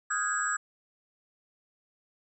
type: tone cluster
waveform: sine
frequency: 1254 / 1433 / 1520 / 1652 / 7730 Hz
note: D#6 / F6 / F#6 / G#6 / B8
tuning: +13 / +44 / +46 / -10 / -38 cents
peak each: -32 / -35 / -40 / -32 / -33 dBFS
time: 0.1-0.57 s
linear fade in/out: 10 ms
effects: none